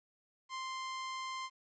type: tone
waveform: sawtooth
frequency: 1046.5 Hz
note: C6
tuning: in tune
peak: -35 dBFS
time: 0.49-1.5 s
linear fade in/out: 50 ms
effects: resampled to 16000 Hz + 12-bit